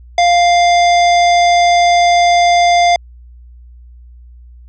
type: tone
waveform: square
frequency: 698.5 Hz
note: F5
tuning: in tune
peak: -8 dBFS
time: 0.18-2.96 s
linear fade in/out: 2 ms
effects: added 60 Hz sine -35 dBFS peak until 4.68 s + resampled to 16000 Hz